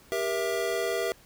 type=chord; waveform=square; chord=E diminished; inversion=first; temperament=just; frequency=395.6 / 474.7 / 659.3 Hz; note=G4 / Bb4 / E5; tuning=+16 / +31 / 0 cents; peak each=-32 dBFS; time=0.12-1.12 s; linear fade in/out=0 ms; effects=pink hiss -56 dBFS RMS until 1.25 s